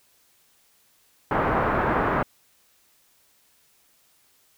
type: low-pass noise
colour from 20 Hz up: white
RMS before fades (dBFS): -23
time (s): 1.31-2.23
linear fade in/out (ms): 2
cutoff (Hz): 1400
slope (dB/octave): 24
effects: white hiss -62 dBFS RMS until 4.57 s